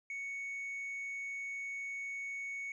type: tone with tanh clipping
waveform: sine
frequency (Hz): 2222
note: C#7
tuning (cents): +4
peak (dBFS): -39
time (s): 0.1-2.72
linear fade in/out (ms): 2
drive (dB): 2
effects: none